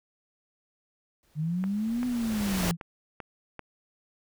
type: noise with exponential growth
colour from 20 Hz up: pink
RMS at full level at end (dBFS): -28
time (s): 1.23-2.71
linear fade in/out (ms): 0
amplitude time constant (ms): 320
type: linear two-way sweep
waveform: sine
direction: up then down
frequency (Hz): 147.2 to 250.8 to 164.3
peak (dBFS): -26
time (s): 1.35-2.77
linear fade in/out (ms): 50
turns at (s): 2.06
type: click train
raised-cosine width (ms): 0.5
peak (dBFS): -23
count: 6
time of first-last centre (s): 1.64-3.593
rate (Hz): 2.56
effects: none